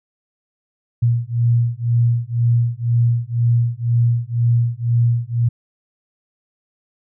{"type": "beating tone pair", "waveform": "sine", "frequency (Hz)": [117.4, 119.4], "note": ["A#2", "A#2"], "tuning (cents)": [13, 42], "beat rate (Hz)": 2, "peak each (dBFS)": [-17, -17], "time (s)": [1.02, 5.49], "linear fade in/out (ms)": 10, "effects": []}